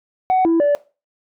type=tone with pitch steps; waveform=sine; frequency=747 / 331.5 / 580 Hz; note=F#5 / E4 / D5; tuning=+16 / +10 / -22 cents; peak=-10 dBFS; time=0.3-0.75 s; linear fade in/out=0 ms; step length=150 ms; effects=noise-tail reverb RT60 0.3 s tail -20 dB re dry + tanh soft clip ceiling -11 dBFS